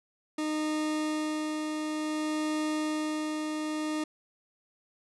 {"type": "tone with tremolo", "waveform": "40% pulse", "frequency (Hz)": 307.3, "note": "D#4", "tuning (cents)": -21, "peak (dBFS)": -27, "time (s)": [0.38, 4.04], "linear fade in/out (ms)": 5, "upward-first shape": "sine", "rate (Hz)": 0.56, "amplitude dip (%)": 30, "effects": ["resampled to 24000 Hz"]}